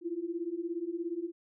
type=beating tone pair; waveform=sine; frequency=329.8 / 346.8 Hz; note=E4 / F4; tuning=+1 / -12 cents; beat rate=17 Hz; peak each=-37 / -35 dBFS; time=0.01-1.32 s; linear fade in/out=50 ms; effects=none